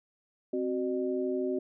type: tone cluster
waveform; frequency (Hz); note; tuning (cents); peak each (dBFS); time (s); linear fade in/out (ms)
sine; 261.3 / 373.4 / 605; C4 / F#4 / D#5; -2 / +16 / -49; -33 / -30 / -37; 0.53-1.59; 5
effects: none